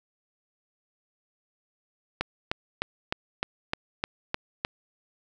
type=click train; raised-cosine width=0.3 ms; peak=-10 dBFS; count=9; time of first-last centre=2.21-4.649 s; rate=3.28 Hz; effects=none